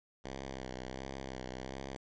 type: tone with vibrato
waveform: 5% pulse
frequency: 65.41 Hz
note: C2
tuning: in tune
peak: -30 dBFS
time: 0.24-1.97 s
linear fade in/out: 10 ms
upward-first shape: sine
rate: 1.4 Hz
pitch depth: 50 cents each way
effects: resampled to 16000 Hz + 10-bit